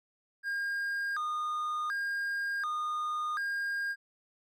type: tone with vibrato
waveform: triangle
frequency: 1406 Hz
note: F6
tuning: 11 cents sharp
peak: -29 dBFS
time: 0.43-3.96 s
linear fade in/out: 50 ms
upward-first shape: square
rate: 0.68 Hz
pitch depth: 240 cents each way
effects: none